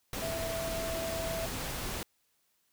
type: tone in noise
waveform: sine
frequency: 659.3 Hz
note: E5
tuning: in tune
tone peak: -35 dBFS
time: 0.22-1.46 s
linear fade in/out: 2 ms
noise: pink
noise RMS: -37 dBFS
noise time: 0.13-2.03 s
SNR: -1 dB
effects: white hiss -74 dBFS RMS until 2.72 s